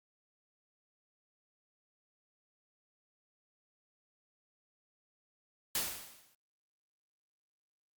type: noise with exponential decay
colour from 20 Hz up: white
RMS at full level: -31 dBFS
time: 5.75-6.35 s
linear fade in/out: 2 ms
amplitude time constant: 130 ms
effects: Opus 48 kbps